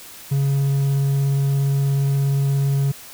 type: tone with vibrato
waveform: triangle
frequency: 138.59 Hz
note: C#3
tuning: in tune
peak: -14 dBFS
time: 0.31-2.92 s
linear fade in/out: 10 ms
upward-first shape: triangle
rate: 17 Hz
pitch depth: 9 cents each way
effects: white hiss -40 dBFS RMS until 3.13 s